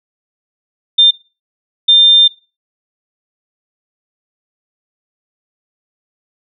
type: tone bursts at uneven times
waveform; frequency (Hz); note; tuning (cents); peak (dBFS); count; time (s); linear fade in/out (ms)
sine; 3600; A7; +39; -4; 2; 0.98-1.11 / 1.88-2.28; 10
effects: noise-tail reverb RT60 0.3 s tail -19 dB re dry